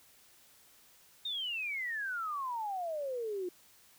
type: exponential sweep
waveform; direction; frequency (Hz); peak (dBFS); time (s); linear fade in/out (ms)
sine; down; 3729 to 349.2; -34; 1.25-3.49; 5
effects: white hiss -62 dBFS RMS until 3.98 s